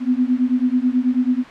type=beating tone pair; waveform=sine; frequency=246.9 / 256.1 Hz; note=B3 / C4; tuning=0 / -37 cents; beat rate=9.2 Hz; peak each=-18 dBFS; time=0-1.44 s; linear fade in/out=50 ms; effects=white hiss -37 dBFS RMS until 1.5 s + low-pass 2000 Hz 12 dB/octave